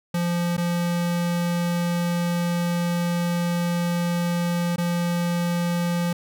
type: tone with dropouts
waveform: square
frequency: 173.2 Hz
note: F3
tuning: 14 cents flat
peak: -22 dBFS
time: 0.14-6.13 s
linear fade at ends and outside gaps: 5 ms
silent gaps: 0.568-0.578 / 4.761-4.781 s
effects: none